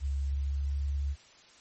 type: tone with pitch glide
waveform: sine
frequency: 69.3 to 70.35 Hz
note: C#2 to C#2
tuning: 0 to +26 cents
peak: -28 dBFS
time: 0-1.16 s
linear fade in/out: 50 ms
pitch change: +26 cents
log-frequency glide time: 0.29-0.84 s
effects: white hiss -57 dBFS RMS until 1.6 s + MP3 32 kbps